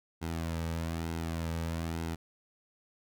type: tone with flanger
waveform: sawtooth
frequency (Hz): 82.41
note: E2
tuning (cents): 0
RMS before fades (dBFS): -35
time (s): 0.21-2.16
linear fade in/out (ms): 20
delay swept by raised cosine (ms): 1.7 to 2.9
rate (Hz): 1.1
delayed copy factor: -0.5
effects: none